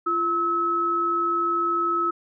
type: tone pair together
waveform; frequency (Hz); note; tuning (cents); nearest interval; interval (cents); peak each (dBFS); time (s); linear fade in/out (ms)
sine; 342.5 / 1293.1; F4 / E6; -34 / -34; octave + major seventh; 2300; -28 / -21; 0.06-2.11; 10
effects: none